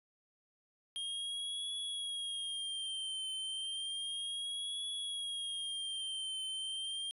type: tone with vibrato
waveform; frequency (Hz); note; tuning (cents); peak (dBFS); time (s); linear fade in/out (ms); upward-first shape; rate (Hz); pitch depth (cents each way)
square; 3224; G7; +48; -38; 0.96-7.11; 0; triangle; 0.32; 80
effects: resampled to 32000 Hz